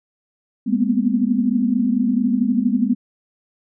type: tone cluster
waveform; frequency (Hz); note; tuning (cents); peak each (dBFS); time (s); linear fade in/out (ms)
sine; 203.1 / 232.1 / 244.1 / 256.5; G#3 / A#3 / B3 / C4; -38 / -7 / -20 / -34; -21; 0.66-2.95; 20
effects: none